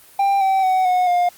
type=tone with pitch steps; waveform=triangle; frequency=792 / 770.3 / 749.3 / 728.8 / 708.9 Hz; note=G5 / G5 / F#5 / F#5 / F5; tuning=+18 / -30 / +22 / -26 / +26 cents; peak=-12 dBFS; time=0.19-1.29 s; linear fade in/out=5 ms; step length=220 ms; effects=white hiss -47 dBFS RMS until 1.37 s + Opus 32 kbps